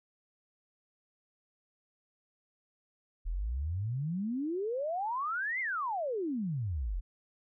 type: exponential two-way sweep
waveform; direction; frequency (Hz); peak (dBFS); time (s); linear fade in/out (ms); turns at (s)
sine; up then down; 38.27 to 2154 to 38.27; -31; 3.25-7.01; 20; 5.6
effects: none